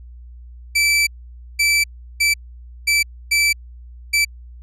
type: tone bursts at uneven times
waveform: sawtooth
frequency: 2321 Hz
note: D7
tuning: 21 cents flat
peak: -10 dBFS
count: 6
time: 0.75-1.07 / 1.59-1.84 / 2.2-2.34 / 2.87-3.03 / 3.31-3.53 / 4.13-4.25 s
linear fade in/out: 10 ms
effects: added 60 Hz sine -36 dBFS peak until 4.62 s + low-pass 11000 Hz 12 dB/octave